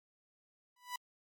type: tone with exponential growth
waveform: sawtooth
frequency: 987.8 Hz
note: B5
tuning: in tune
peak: -31 dBFS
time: 0.76-0.96 s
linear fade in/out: 5 ms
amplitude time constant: 43 ms
effects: MP3 96 kbps